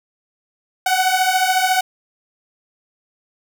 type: beating tone pair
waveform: sawtooth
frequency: 740 / 754 Hz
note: F#5 / F#5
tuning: 0 / +32 cents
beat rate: 14 Hz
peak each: -14 dBFS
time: 0.86-1.81 s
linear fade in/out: 5 ms
effects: none